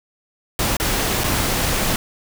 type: noise with dropouts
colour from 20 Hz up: pink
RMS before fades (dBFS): -20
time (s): 0.59-1.96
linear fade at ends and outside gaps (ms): 2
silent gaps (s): 0.768-0.799 / 1.237-1.241
effects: none